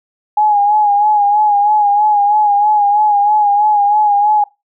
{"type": "tone with vibrato", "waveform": "sine", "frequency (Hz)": 830.6, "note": "G#5", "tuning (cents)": 0, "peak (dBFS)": -8, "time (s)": [0.37, 4.44], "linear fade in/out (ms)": 5, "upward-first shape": "sine", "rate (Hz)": 3.1, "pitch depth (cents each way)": 46, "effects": ["noise-tail reverb RT60 0.2 s tail -19 dB re dry"]}